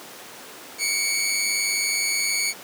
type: tone pair together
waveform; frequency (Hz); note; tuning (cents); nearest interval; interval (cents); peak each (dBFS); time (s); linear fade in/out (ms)
15% pulse; 2191 / 2290; C#7 / D7; -21 / -44; minor second; 77; -18; 0.78-2.54; 50
effects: pink hiss -40 dBFS RMS until 2.63 s + high-pass 300 Hz 12 dB/octave